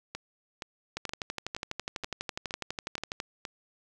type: two click trains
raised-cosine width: 0.2 ms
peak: -16 / -19 dBFS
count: 28 / 8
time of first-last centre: 0.97-3.201 / 0.15-3.452 s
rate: 12.1 / 2.12 Hz
effects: none